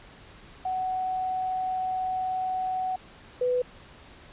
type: tone pair in turn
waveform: sine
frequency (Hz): 746 / 497.9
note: F#5 / B4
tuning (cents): +14 / +14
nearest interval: perfect fifth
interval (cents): 700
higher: first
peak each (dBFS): -26 / -22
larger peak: second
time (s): 0.65-2.96 / 3.41-3.62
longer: first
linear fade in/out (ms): 5
effects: pink hiss -50 dBFS RMS until 4.32 s + resampled to 8000 Hz